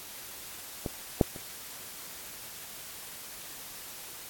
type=clicks; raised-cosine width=2 ms; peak=-18 / -6 / -29 dBFS; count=3; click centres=0.862 / 1.212 / 1.362 s; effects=white hiss -44 dBFS RMS until 4.29 s + AAC 64 kbps